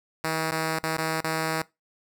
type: tone with dropouts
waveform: 5% pulse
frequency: 160 Hz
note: D#3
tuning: 49 cents sharp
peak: -14 dBFS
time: 0.24-1.62 s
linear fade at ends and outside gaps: 2 ms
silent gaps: 0.51-0.52 / 0.788-0.834 / 0.967-0.983 / 1.205-1.242 s
effects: noise-tail reverb RT60 0.2 s tail -20 dB re dry